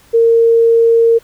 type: tone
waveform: sine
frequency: 460 Hz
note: A#4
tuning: 23 cents flat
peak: -6 dBFS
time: 0.13-1.19 s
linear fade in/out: 20 ms
effects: pink hiss -47 dBFS RMS until 1.23 s